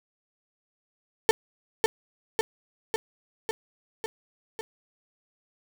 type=tone with echo; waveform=35% pulse; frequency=445.6 Hz; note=A4; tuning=22 cents sharp; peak=-13 dBFS; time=1.29-1.31 s; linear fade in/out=0 ms; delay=550 ms; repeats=6; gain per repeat=-3 dB; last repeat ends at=4.61 s; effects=none